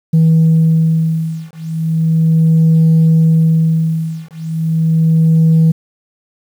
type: beating tone pair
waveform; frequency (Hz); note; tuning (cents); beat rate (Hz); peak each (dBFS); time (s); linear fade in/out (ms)
sine; 161.3 / 161.66; E3 / E3; -37 / -33; 0.36; -10; 0.13-5.72; 10
effects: tanh soft clip ceiling -4 dBFS + 7-bit